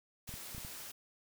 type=noise; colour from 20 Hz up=white; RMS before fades=-47 dBFS; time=0.27-0.92 s; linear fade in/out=10 ms
type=clicks; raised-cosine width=5 ms; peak=-35 dBFS; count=5; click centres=0.292 / 0.34 / 0.548 / 0.581 / 0.649 s
effects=none